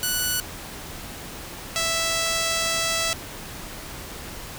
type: tone pair in turn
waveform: 5% pulse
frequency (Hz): 1480 / 659.3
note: F#6 / E5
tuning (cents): 0 / 0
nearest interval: octave + major second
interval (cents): 1400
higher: first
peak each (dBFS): -11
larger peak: neither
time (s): 0.03-0.4 / 1.76-3.13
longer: second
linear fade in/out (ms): 0
effects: pink hiss -37 dBFS RMS until 4.58 s